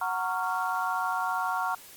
sine chord, Gb major seventh, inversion none, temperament just, 740 / 925 / 1110 / 1387.5 Hz, Gb5 / Bb5 / Db6 / F6, 0 / -14 / +2 / -12 cents, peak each -32 dBFS, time 0.01-1.75 s, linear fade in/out 5 ms, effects white hiss -49 dBFS RMS until 1.96 s + Opus 32 kbps

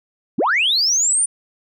sine linear sweep, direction up, 143.9 to 9397 Hz, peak -13 dBFS, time 0.38-1.26 s, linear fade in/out 10 ms, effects tanh soft clip ceiling -10 dBFS

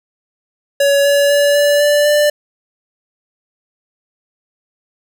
square tone with pitch steps, 563 / 568.6 / 574.2 / 579.8 / 585.6 / 591.3 Hz, C#5 / C#5 / D5 / D5 / D5 / D5, +27 / +44 / -39 / -22 / -5 / +12 cents, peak -10 dBFS, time 0.8-2.3 s, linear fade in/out 5 ms, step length 250 ms, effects none

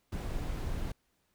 brown noise, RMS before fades -35 dBFS, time 0.12-0.92 s, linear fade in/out 5 ms, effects pink hiss -75 dBFS RMS until 1.34 s

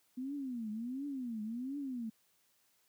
sine tone with vibrato, 246.9 Hz, B3, in tune, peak -37 dBFS, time 0.17-2.1 s, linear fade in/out 10 ms, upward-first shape triangle, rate 1.4 Hz, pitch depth 290 cents each way, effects white hiss -73 dBFS RMS until 2.88 s + high-pass 80 Hz 12 dB/octave

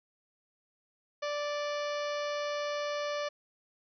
harmonic tone with a mistuned harmonic, 586 Hz, D5, 4 cents flat, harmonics 1 / 2 / 3 / 4 / 5 / 6 / 7 / 8 / 9 / 10, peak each -33 / -39 / -43 / -45 / -47 / -49 / -50 / -51 / -52 / -53 dBFS, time 1.22-3.29 s, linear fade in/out 10 ms, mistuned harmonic 7, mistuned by +60 cents, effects none

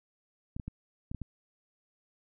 clicks, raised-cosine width 5 ms, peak -25 dBFS, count 6, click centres 0.565 / 0.598 / 0.68 / 1.115 / 1.147 / 1.217 s, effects none

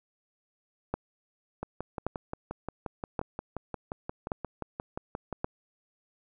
two click trains, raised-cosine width 1 ms, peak -20 / -15 dBFS, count 22 / 5, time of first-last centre 1.63-5.327 / 0.94-5.445 s, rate 5.68 / 0.888 Hz, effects none

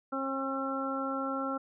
harmonic tone, 269.3 Hz, C#4, 50 cents flat, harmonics 1 / 2 / 3 / 4 / 5, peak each -35 / -37 / -41 / -43 / -35 dBFS, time 0.12-1.58 s, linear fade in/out 10 ms, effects none

